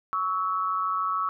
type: tone pair together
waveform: sine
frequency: 1120 / 1306.8 Hz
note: C#6 / E6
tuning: +18 / -15 cents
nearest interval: minor third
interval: 267 cents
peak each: -27 dBFS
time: 0.13-1.29 s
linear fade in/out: 0 ms
effects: none